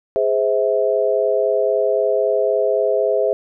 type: chord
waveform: sine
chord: Ab augmented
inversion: none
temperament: just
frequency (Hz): 415.3 / 519.1 / 648.9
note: Ab4 / C5 / E5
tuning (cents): 0 / -14 / -27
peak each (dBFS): -19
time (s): 0.16-3.33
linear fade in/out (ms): 0
effects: none